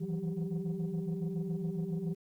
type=tone cluster; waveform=sine; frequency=161.6 / 168.8 / 190 / 391.8 Hz; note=E3 / E3 / F#3 / G4; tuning=-34 / +41 / +46 / -1 cents; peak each=-38 / -34 / -38 / -40 dBFS; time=0-2.15 s; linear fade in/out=20 ms; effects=tanh soft clip ceiling -27 dBFS + 11-bit